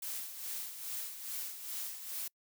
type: noise with tremolo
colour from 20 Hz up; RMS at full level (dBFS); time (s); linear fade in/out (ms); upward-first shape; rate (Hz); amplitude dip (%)
blue; -39; 0.02-2.28; 5; sine; 2.4; 60
effects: noise-tail reverb RT60 0.1 s tail -26 dB re dry